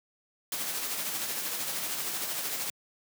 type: noise with tremolo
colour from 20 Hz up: white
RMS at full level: -32 dBFS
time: 0.52-2.7 s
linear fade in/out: 2 ms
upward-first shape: sine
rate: 13 Hz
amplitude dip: 35%
effects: high-pass 150 Hz 12 dB/octave